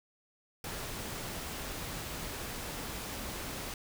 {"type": "noise", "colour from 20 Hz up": "pink", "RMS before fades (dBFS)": -40, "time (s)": [0.64, 3.74], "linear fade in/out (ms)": 2, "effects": []}